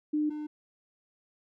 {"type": "tone pair in turn", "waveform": ["sine", "triangle"], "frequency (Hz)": [301.4, 301.4], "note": ["D4", "D4"], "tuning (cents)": [45, 45], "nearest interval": "unison", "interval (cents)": 0, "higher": "neither", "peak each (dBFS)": [-25, -32], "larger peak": "first", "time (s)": [[0.13, 0.3], [0.3, 0.47]], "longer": "neither", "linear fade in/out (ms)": 10, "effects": []}